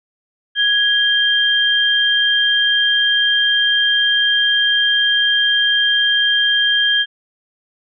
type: tone pair together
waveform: sine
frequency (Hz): 1661.2 / 3181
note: G#6 / G7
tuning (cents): 0 / +25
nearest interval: major seventh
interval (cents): 1125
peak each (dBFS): -16 / -14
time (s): 0.55-7.06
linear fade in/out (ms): 50
effects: none